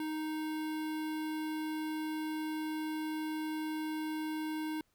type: tone with notch filter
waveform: square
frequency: 311.1 Hz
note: D#4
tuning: in tune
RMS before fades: -37 dBFS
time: 0-4.81 s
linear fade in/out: 2 ms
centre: 6600 Hz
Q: 1.2
effects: pink hiss -75 dBFS RMS until 4.94 s